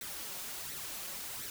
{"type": "noise with flanger", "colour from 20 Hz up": "white", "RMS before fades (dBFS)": -42, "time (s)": [0.01, 1.5], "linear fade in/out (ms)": 2, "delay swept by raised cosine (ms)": [0.5, 5.6], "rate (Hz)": 1.4, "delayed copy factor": 0.6, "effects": []}